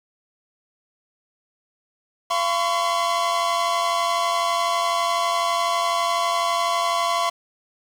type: tone cluster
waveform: 45% pulse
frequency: 684 / 1022 / 1114 Hz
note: F5 / C6 / C#6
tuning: -36 / -41 / +8 cents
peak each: -24 dBFS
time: 2.3-7.3 s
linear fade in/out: 10 ms
effects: low-pass 8000 Hz 12 dB/octave + 7-bit